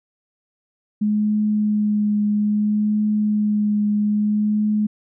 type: tone with vibrato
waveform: sine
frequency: 210 Hz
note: G#3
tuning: 19 cents sharp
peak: -16 dBFS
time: 1.01-4.87 s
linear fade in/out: 10 ms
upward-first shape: triangle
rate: 0.61 Hz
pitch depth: 16 cents each way
effects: none